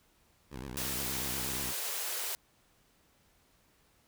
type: tone with vibrato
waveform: 10% pulse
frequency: 65.41 Hz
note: C2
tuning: in tune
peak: -32 dBFS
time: 0.5-1.74 s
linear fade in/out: 50 ms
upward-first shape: sine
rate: 8.4 Hz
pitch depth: 170 cents each way
type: high-pass noise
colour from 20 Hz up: white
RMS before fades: -36 dBFS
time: 0.77-2.35 s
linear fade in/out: 0 ms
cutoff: 350 Hz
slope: 96 dB/octave
effects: pink hiss -68 dBFS RMS until 4.07 s